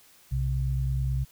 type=tone pair together; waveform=sine; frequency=62 / 131.37 Hz; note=B1 / C3; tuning=+7 / +7 cents; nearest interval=octave + minor second; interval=1300 cents; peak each=-27 dBFS; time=0.31-1.25 s; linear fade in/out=20 ms; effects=white hiss -57 dBFS RMS until 1.31 s